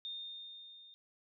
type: tone with level ramp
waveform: sine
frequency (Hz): 3647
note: A#7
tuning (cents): -39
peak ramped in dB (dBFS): -39 to -55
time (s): 0.05-0.94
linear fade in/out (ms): 0
effects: none